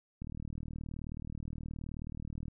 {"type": "click train", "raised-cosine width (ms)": 5, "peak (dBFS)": -29, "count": 89, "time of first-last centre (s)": [0.22, 2.482], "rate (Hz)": 38.9, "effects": []}